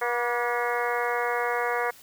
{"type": "harmonic tone with a mistuned harmonic", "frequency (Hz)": 240.9, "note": "B3", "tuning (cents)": -43, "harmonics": [2, 3, 4, 5, 6, 7, 8, 9], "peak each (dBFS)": [-29, -31, -32, -33, -34, -34, -35, -36], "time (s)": [0.01, 1.91], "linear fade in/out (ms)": 10, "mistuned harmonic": 5, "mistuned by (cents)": -41, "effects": ["white hiss -51 dBFS RMS until 2.02 s"]}